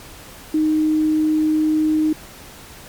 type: tone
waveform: sine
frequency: 310 Hz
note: D#4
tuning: 6 cents flat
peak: -14 dBFS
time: 0.54-2.13 s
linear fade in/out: 5 ms
effects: pink hiss -40 dBFS RMS until 2.88 s + MP3 96 kbps